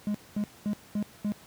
triangle tone bursts, 207.7 Hz, G#3, in tune, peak -24 dBFS, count 5, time 0.07-1.32 s, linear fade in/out 0 ms, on 74 ms, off 220 ms, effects pink hiss -53 dBFS RMS until 1.46 s + high-pass 80 Hz 12 dB/octave

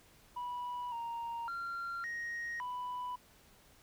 sine tone with pitch steps, 979 / 932 / 1380 / 1874 / 991 Hz, B5 / A#5 / F6 / A#6 / B5, -15 / -1 / -21 / +9 / +6 cents, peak -35 dBFS, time 0.36-3.16 s, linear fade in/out 10 ms, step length 560 ms, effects tanh soft clip ceiling -36 dBFS + pink hiss -63 dBFS RMS until 3.82 s

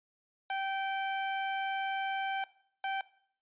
sawtooth tone bursts at uneven times, 777 Hz, G5, 16 cents flat, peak -28 dBFS, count 2, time 0.5-2.44 / 2.84-3.01 s, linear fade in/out 2 ms, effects noise-tail reverb RT60 0.6 s tail -19 dB re dry + resampled to 8000 Hz

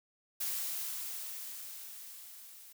blue noise with level ramp, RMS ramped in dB -35 to -54 dBFS, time 0.4-2.73 s, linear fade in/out 10 ms, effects none

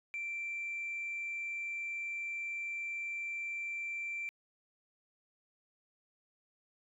sine tone, 2349 Hz, D7, in tune, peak -35 dBFS, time 0.14-4.29 s, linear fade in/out 0 ms, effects tanh soft clip ceiling -33 dBFS

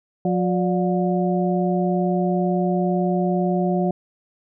harmonic tone with a mistuned harmonic, 180 Hz, F#3, 47 cents flat, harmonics 1 / 2 / 3 / 4, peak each -20 / -24 / -27 / -26 dBFS, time 0.25-3.91 s, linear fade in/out 2 ms, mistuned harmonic 3, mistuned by +130 cents, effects none

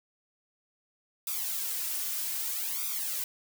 blue noise with flanger, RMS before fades -33 dBFS, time 1.27-3.24 s, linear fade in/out 2 ms, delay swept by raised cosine 0.83 to 3.43 ms, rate 0.63 Hz, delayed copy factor +1, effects none

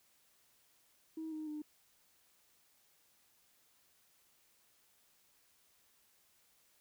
sine tone with pitch steps, 319.1 / 310.4 / 301.9 Hz, D#4 / D#4 / D4, +44 / -4 / +48 cents, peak -39 dBFS, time 1.17-1.62 s, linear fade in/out 5 ms, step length 150 ms, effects tanh soft clip ceiling -36 dBFS + white hiss -71 dBFS RMS until 6.8 s

